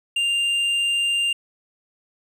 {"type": "tone with hard clipping", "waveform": "sine", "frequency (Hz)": 2794, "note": "F7", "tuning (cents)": 0, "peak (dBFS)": -20, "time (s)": [0.16, 1.33], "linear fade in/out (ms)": 5, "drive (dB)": 5, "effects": []}